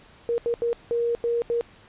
sine tone bursts at uneven times, 470.4 Hz, A#4, 16 cents sharp, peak -21 dBFS, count 6, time 0.29-0.38 / 0.46-0.54 / 0.62-0.73 / 0.91-1.15 / 1.24-1.42 / 1.5-1.61 s, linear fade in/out 0 ms, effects pink hiss -52 dBFS RMS until 1.88 s + resampled to 8000 Hz

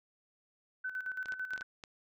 sine tone with tremolo, 1514 Hz, F#6, 39 cents sharp, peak -34 dBFS, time 0.84-1.63 s, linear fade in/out 10 ms, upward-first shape square, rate 9 Hz, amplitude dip 65%
clicks, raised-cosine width 0.2 ms, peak -28 dBFS, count 6, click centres 1.258 / 1.322 / 1.535 / 1.578 / 1.61 / 1.838 s
effects none

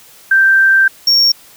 sine / triangle tone pair in turn, 1568 / 5522 Hz, G6 / F8, 0 / -20 cents, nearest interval octave + minor seventh, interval 2180 cents, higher second, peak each -6 dBFS, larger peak neither, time 0.31-0.88 / 1.07-1.32 s, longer first, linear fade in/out 5 ms, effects white hiss -42 dBFS RMS until 1.56 s

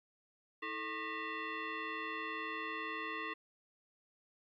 sine tone with frequency modulation, 440 Hz, A4, in tune, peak -38 dBFS, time 0.62-3.34 s, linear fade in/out 10 ms, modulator 762 Hz, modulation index 3.1, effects 13-bit

